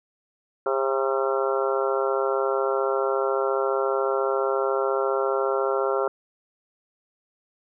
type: harmonic tone with a mistuned harmonic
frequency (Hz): 134.3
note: C3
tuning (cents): +46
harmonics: 3 / 4 / 5 / 6 / 7 / 8 / 9 / 10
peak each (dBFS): -25 / -26 / -31 / -34 / -34 / -35 / -36 / -30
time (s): 0.66-6.08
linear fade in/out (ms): 2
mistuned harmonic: 10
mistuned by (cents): +19
effects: none